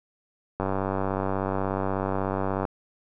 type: click train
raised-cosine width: 1 ms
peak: -13 dBFS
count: 199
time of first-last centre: 0.6-2.652 s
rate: 96.5 Hz
effects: none